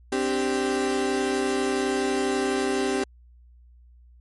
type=chord; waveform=35% pulse; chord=C suspended second; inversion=none; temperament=equal; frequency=261.6 / 293.7 / 392 Hz; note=C4 / D4 / G4; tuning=0 / 0 / 0 cents; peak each=-26 / -29 / -23 dBFS; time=0.12-3.04 s; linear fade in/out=5 ms; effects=added 60 Hz sine -49 dBFS peak until 4.2 s + MP3 48 kbps